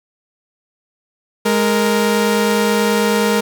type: tone pair together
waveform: sawtooth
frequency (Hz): 208.4 / 466.2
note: G#3 / A#4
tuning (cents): +6 / 0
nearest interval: octave + major second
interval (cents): 1394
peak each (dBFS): -12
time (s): 1.45-3.41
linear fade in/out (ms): 10
effects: none